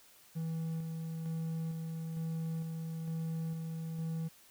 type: tone with tremolo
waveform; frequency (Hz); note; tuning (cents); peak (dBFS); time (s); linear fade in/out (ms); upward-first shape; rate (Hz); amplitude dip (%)
triangle; 162.5; E3; -24; -32; 0.35-4.29; 20; square; 1.1; 30
effects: white hiss -61 dBFS RMS until 4.5 s